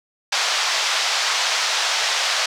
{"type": "band-pass noise", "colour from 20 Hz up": "white", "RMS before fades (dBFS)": -21, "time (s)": [0.32, 2.46], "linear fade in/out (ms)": 5, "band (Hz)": [620, 5700], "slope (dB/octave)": 24, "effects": []}